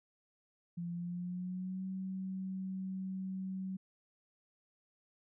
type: tone with pitch glide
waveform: sine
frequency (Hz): 172.4 to 189.09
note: F3 to F#3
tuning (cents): -22 to +38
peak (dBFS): -37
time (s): 0.77-3.77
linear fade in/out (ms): 10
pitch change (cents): +160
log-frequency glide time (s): 0.93-1.85
effects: none